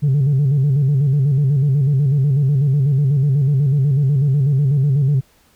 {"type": "tone with vibrato", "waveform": "sine", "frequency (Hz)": 139.3, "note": "C#3", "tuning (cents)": 9, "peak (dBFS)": -10, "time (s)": [0.02, 5.21], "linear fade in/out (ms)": 20, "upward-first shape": "square", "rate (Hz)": 8.1, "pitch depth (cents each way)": 92, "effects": ["tanh soft clip ceiling -10 dBFS", "pink hiss -55 dBFS RMS until 5.55 s"]}